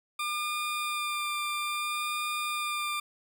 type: tone with vibrato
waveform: 20% pulse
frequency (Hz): 1200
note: D6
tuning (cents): +37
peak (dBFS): -25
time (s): 0.19-3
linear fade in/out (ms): 5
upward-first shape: sine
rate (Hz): 0.6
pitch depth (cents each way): 13
effects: none